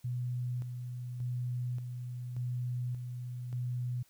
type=tone with tremolo; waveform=sine; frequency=123.47 Hz; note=B2; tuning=in tune; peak=-32 dBFS; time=0.04-4.03 s; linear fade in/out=10 ms; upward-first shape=square; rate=0.86 Hz; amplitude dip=45%; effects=white hiss -67 dBFS RMS until 4.09 s